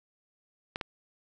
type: clicks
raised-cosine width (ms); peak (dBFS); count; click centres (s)
0.3; -17; 2; 0.759 / 0.812
effects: none